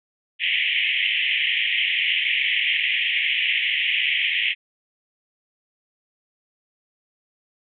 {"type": "band-pass noise", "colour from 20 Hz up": "white", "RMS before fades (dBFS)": -22, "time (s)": [0.39, 4.55], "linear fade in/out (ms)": 50, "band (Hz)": [1900, 3200], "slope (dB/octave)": 96, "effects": []}